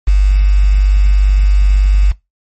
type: tone with quantisation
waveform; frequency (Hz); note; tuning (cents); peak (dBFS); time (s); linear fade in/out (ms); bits
sine; 49; G1; 0; -5; 0.07-2.12; 10; 5
effects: noise-tail reverb RT60 0.2 s tail -21 dB re dry + MP3 32 kbps